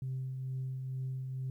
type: tone with tremolo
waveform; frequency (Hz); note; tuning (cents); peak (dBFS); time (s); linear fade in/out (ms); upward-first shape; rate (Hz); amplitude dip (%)
sine; 130.81; C3; 0; -32; 0.02-1.5; 2; triangle; 2.2; 40
effects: tanh soft clip ceiling -31 dBFS + 12-bit